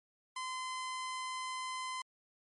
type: tone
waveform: sawtooth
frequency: 1029 Hz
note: C6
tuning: 29 cents flat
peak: -34 dBFS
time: 0.36-2.02 s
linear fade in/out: 5 ms
effects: MP3 48 kbps